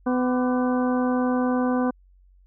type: harmonic tone with a mistuned harmonic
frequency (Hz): 251.3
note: B3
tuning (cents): +30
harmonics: 1 / 2 / 3 / 4 / 5 / 6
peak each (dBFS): -21 / -27 / -31 / -33 / -35 / -37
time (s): 0.06-1.91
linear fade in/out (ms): 10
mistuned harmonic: 5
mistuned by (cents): -110
effects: added 46 Hz sine -52 dBFS peak until 2.46 s